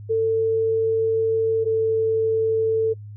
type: tone pair in turn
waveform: sine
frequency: 446.8 / 444.2 Hz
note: A4 / A4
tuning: +27 / +16 cents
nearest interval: unison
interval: 11 cents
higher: first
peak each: -17 dBFS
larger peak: neither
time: 0.09-1.65 / 1.65-2.94 s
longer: first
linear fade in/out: 20 ms
effects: noise-tail reverb RT60 0.1 s tail -26 dB re dry + added 104 Hz sine -35 dBFS peak until 3.16 s